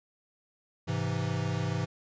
square chord, Ab augmented, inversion none, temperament equal, 103.83 / 130.81 / 164.81 Hz, Ab2 / C3 / E3, 0 / 0 / 0 cents, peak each -34 dBFS, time 0.87-1.86 s, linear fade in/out 20 ms, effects resampled to 16000 Hz

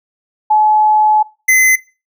sine / square tone pair in turn, 855 / 2044 Hz, A5 / C7, -50 / -41 cents, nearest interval octave + minor third, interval 1509 cents, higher second, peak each -7 dBFS, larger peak neither, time 0.5-1.23 / 1.48-1.76 s, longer first, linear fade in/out 10 ms, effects noise-tail reverb RT60 0.3 s tail -21 dB re dry

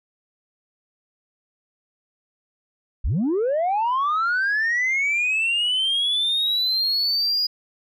sine linear sweep, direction up, 32.7 to 4919 Hz, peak -17 dBFS, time 3.04-7.47 s, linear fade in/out 10 ms, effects tanh soft clip ceiling -17 dBFS

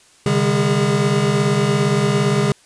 square tone cluster, 133.1 / 150.5 / 201.4 / 408.2 Hz, C3 / D3 / G3 / G#4, +30 / +43 / +47 / -30 cents, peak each -21 dBFS, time 0.26-2.52 s, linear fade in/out 2 ms, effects white hiss -51 dBFS RMS until 2.65 s + resampled to 22050 Hz

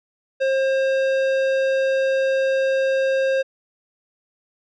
sine tone with tanh clipping, 534 Hz, C5, 35 cents sharp, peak -19 dBFS, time 0.4-3.43 s, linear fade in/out 20 ms, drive 14 dB, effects none

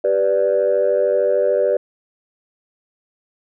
sine chord, G major, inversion none, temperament equal, 392 / 493.9 / 587.3 Hz, G4 / B4 / D5, 0 / 0 / 0 cents, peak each -20 / -17 / -16 dBFS, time 0.04-1.77 s, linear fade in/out 5 ms, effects tanh soft clip ceiling -8 dBFS

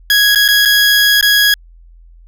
20% pulse tone with dropouts, 1661.2 Hz, G#6, in tune, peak -3 dBFS, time 0.1-1.54 s, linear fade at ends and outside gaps 2 ms, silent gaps 0.349-0.357 / 0.48-0.486 / 0.652-0.656 / 1.211-1.226 s, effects added 42 Hz sine -38 dBFS peak until 2.27 s

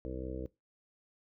harmonic tone, 64.2 Hz, C2, 32 cents flat, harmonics 1 / 2 / 3 / 4 / 5 / 6 / 7 / 8 / 9, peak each -42 / -47 / -50 / -49 / -43 / -53 / -43 / -47 / -52 dBFS, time 0.05-0.46 s, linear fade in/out 0 ms, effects noise-tail reverb RT60 0.2 s tail -19 dB re dry

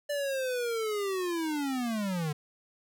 square linear sweep, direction down, 587.3 to 144.7 Hz, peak -30 dBFS, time 0.09-2.33 s, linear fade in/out 10 ms, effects none

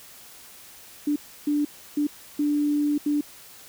sine tone bursts at uneven times, 293.7 Hz, D4, in tune, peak -20 dBFS, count 5, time 1.07-1.16 / 1.47-1.65 / 1.97-2.07 / 2.39-2.98 / 3.06-3.21 s, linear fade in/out 5 ms, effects white hiss -47 dBFS RMS until 3.68 s

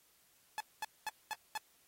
sawtooth tone bursts, 860 Hz, A5, 40 cents flat, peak -32 dBFS, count 5, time 0.58-1.575 s, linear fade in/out 0 ms, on 23 ms, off 220 ms, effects white hiss -69 dBFS RMS until 1.87 s + AAC 48 kbps

